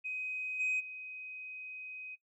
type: tone with level steps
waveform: sine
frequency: 2516 Hz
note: D#7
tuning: 19 cents sharp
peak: -35 / -28 / -42 dBFS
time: 0.04-2.16 s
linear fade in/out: 20 ms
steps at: 0.59 / 0.79 s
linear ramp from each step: 20 ms
effects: noise-tail reverb RT60 0.1 s tail -20 dB re dry + tanh soft clip ceiling -27 dBFS